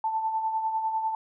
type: tone with tremolo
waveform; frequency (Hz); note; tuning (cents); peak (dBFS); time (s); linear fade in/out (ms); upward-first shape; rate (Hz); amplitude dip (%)
sine; 884; A5; +8; -23; 0.04-1.15; 2; sine; 10; 50
effects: none